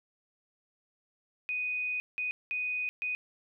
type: tone bursts at uneven times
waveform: sine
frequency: 2489 Hz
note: D#7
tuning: in tune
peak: -30 dBFS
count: 4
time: 1.49-2 / 2.18-2.31 / 2.51-2.89 / 3.02-3.15 s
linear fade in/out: 0 ms
effects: none